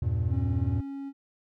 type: chord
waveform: triangle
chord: E diminished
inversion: none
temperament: just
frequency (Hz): 82.41 / 98.89 / 118.67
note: E2 / G2 / Bb2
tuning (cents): 0 / +16 / +31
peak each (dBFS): -27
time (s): 0.02-0.81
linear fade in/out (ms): 5
type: tone with pitch glide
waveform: triangle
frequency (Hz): 271.7 to 276.1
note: C#4 to C#4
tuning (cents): -35 to -7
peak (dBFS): -32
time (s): 0.29-1.13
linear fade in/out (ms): 50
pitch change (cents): +28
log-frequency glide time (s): 0.51-0.79
effects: none